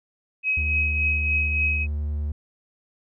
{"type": "tone with tremolo", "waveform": "sine", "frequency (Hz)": 2543, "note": "D#7", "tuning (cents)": 37, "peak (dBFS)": -19, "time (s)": [0.43, 1.87], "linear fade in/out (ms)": 50, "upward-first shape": "triangle", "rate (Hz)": 3.5, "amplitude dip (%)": 50}
{"type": "tone with pitch glide", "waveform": "triangle", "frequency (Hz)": [74.7, 74.14], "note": ["D2", "D2"], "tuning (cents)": [30, 17], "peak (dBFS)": -22, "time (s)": [0.57, 2.32], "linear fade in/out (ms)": 5, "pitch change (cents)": -13, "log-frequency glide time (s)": [0.82, 1.3]}
{"effects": []}